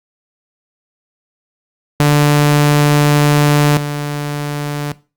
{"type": "tone pair in turn", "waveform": "sawtooth", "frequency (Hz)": [146.83, 146.16], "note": ["D3", "D3"], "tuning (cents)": [0, -8], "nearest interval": "unison", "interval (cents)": 8, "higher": "first", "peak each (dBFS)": [-4, -14], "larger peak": "first", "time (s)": [[2, 3.77], [3.77, 4.92]], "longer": "first", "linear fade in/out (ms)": 0, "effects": ["noise-tail reverb RT60 0.3 s tail -18 dB re dry", "Opus 48 kbps"]}